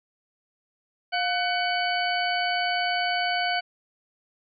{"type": "harmonic tone with a mistuned harmonic", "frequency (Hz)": 750, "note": "F#5", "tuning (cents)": 23, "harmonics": [1, 2, 3, 4, 6], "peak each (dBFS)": [-26, -29, -31, -32, -34], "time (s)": [1.12, 3.61], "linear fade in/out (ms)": 20, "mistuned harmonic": 1, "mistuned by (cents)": -98, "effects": []}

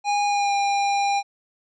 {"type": "tone with pitch glide", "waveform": "square", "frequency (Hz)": [819, 802.6], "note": ["G#5", "G5"], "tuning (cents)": [-24, 41], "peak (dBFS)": -20, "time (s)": [0.04, 1.23], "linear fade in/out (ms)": 50, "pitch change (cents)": -35, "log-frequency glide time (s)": [0.26, 0.54], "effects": ["resampled to 16000 Hz"]}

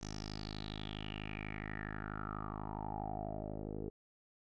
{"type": "tone with low-pass filter sweep", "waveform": "10% pulse", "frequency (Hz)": 52.2, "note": "G#1", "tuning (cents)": 10, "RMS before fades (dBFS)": -43, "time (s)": [0.01, 3.9], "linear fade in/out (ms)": 10, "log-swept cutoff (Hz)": [6100, 440], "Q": 7.3, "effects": []}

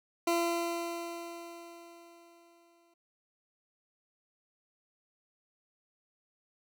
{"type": "tone with exponential decay", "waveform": "20% pulse", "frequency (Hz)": 340.2, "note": "F4", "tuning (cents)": -45, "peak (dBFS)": -21, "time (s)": [0.27, 2.94], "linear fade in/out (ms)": 5, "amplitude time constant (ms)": 580, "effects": []}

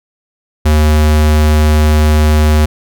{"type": "tone", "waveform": "square", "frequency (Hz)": 76.3, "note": "D#2", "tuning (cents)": -33, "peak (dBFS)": -7, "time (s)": [0.65, 2.66], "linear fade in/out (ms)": 10, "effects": []}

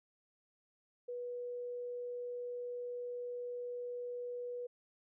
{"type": "tone", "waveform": "sine", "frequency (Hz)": 488, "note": "B4", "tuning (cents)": -21, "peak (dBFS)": -39, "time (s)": [1.08, 4.67], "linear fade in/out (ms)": 10, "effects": []}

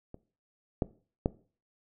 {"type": "clicks", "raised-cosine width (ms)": 2, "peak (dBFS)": [-30, -13, -12], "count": 3, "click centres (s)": [0.144, 0.822, 1.259], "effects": ["noise-tail reverb RT60 0.4 s tail -19 dB re dry"]}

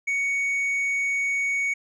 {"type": "tone with tanh clipping", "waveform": "sine", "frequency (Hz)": 2232, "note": "C#7", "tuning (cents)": 11, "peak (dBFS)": -23, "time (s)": [0.07, 1.74], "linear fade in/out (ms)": 10, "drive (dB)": 4, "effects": []}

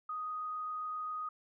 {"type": "tone with frequency modulation", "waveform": "sine", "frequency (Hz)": 1246, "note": "D#6", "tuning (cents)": 2, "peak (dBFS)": -36, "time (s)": [0.09, 1.29], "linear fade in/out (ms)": 5, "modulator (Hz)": 27.4, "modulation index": 0.27, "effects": []}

